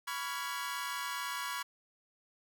sawtooth chord, C# dominant seventh, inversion third, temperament equal with one note detuned, 987.8 / 1126.8 / 1396.9 / 1661.2 Hz, B5 / C#6 / E#6 / G#6, 0 / +28 / 0 / 0 cents, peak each -37 / -37 / -40 / -39 dBFS, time 0.07-1.63 s, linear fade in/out 10 ms, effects none

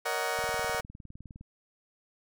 20% pulse chord, D# minor seventh, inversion second, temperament just, 466.7 / 560 / 622.3 / 746.7 Hz, A#4 / C#5 / D#5 / F#5, +2 / +18 / 0 / +16 cents, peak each -30 / -32 / -31 / -29 dBFS, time 0.05-0.81 s, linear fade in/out 10 ms
click train, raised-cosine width 5 ms, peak -33 dBFS, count 21, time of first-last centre 0.39-1.41 s, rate 19.6 Hz
effects none

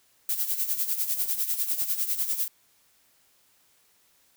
violet noise with tremolo, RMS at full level -25 dBFS, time 0.29-2.48 s, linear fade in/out 2 ms, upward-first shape sine, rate 10 Hz, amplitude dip 70%, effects white hiss -64 dBFS RMS until 4.36 s

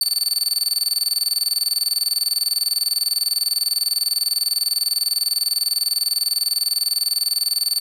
sawtooth tone with tremolo, 4500 Hz, C#8, 25 cents sharp, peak -13 dBFS, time 0.01-7.8 s, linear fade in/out 2 ms, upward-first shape square, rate 20 Hz, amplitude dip 80%, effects none

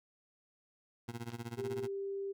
20% pulse tone with tremolo, 117.8 Hz, A#2, 19 cents sharp, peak -33 dBFS, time 1.08-1.88 s, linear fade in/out 5 ms, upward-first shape sine, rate 16 Hz, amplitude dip 90%
clicks, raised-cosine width 0.2 ms, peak -33 dBFS, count 2, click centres 1.303 / 1.319 s
sine tone, 394.4 Hz, G4, 11 cents sharp, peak -36 dBFS, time 1.57-2.33 s, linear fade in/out 20 ms
effects none

